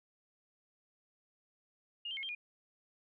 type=tone with pitch steps; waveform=sine; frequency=2839 / 3129 / 2167 / 3173 / 2435 Hz; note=F7 / G7 / C#7 / G7 / D#7; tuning=+28 / -4 / -40 / +20 / -38 cents; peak=-38 dBFS; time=2.05-2.35 s; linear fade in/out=5 ms; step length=60 ms; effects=none